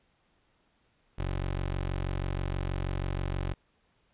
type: tone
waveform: 20% pulse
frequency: 46.25 Hz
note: F#1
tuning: in tune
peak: -25 dBFS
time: 1.18-3.54 s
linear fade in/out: 10 ms
effects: pink hiss -70 dBFS RMS until 4.13 s + resampled to 8000 Hz